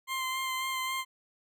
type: tone with vibrato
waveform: 20% pulse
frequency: 1046.5 Hz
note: C6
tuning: in tune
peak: -26 dBFS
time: 0.07-1.05 s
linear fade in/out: 50 ms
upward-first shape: sine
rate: 3.7 Hz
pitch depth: 18 cents each way
effects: none